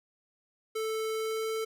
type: tone with pitch glide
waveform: square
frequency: 440 to 442.5 Hz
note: A4 to A4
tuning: 0 to +10 cents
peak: -31 dBFS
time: 0.75-1.65 s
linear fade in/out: 10 ms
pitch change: +10 cents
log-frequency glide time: 1.12-1.5 s
effects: none